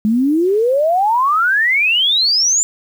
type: exponential sweep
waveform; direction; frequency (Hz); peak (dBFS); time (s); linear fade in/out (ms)
sine; up; 207.7 to 7270; -11; 0.05-2.63; 0
effects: 7-bit